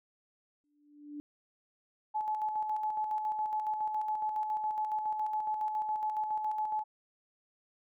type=tone with exponential growth; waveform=sine; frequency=293.7 Hz; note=D4; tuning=in tune; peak=-37 dBFS; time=0.64-1.2 s; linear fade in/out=0 ms; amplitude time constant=120 ms
type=tone with tremolo; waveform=sine; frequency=858 Hz; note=A5; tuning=44 cents flat; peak=-29 dBFS; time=2.14-6.84 s; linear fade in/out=20 ms; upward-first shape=square; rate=7.2 Hz; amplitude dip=40%
effects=none